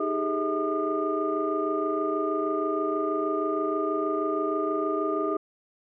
sine tone cluster, 311.4 / 395.3 / 421.6 / 642 / 1214 Hz, D#4 / G4 / G#4 / E5 / D#6, +2 / +15 / +26 / -46 / -43 cents, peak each -30 / -29 / -32 / -32 / -30 dBFS, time 0-5.37 s, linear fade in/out 5 ms, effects tanh soft clip ceiling -14 dBFS

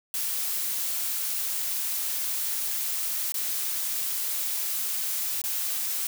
blue noise with dropouts, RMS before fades -29 dBFS, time 0.14-6.07 s, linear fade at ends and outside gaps 1 ms, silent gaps 3.321-3.342 / 5.417-5.439 s, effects none

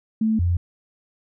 sine tone pair in turn, 220 / 87.31 Hz, A3 / F2, 0 / 0 cents, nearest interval octave + major third, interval 1600 cents, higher first, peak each -17 dBFS, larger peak neither, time 0.21-0.39 / 0.39-0.57 s, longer neither, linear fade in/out 5 ms, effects none

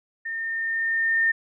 sine tone with level ramp, 1817 Hz, A#6, 45 cents flat, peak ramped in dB -28 to -17 dBFS, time 0.25-1.32 s, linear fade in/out 10 ms, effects none

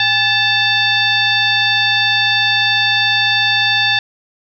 sine tone with frequency modulation, 2657 Hz, E7, 13 cents sharp, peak -11 dBFS, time 0-3.99 s, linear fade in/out 2 ms, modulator 923 Hz, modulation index 1.7, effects none

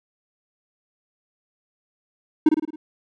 triangle tone with echo, 310.2 Hz, D#4, 5 cents flat, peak -7 dBFS, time 2.46-2.49 s, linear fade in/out 5 ms, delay 54 ms, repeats 5, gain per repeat -5 dB, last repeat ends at 2.76 s, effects none

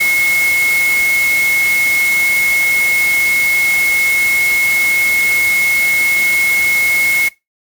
sine tone in noise, 2173 Hz, C#7, 35 cents flat, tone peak -10 dBFS, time 0-7.29 s, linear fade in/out 10 ms, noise white, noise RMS -22 dBFS, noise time 0-7.29 s, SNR +9 dB, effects noise-tail reverb RT60 0.2 s tail -20 dB re dry + MP3 96 kbps

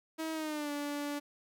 sawtooth tone with pitch glide, 319.7 to 289.8 Hz, D#4 to D4, +47 to -23 cents, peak -31 dBFS, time 0.18-1.2 s, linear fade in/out 20 ms, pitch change -170 cents, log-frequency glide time 0.33-0.71 s, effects 12-bit

